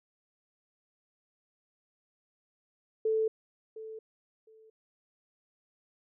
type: tone with echo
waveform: sine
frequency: 440 Hz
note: A4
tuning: in tune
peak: -25 dBFS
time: 3.05-3.28 s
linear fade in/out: 5 ms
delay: 710 ms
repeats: 2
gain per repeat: -15 dB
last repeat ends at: 4.7 s
effects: none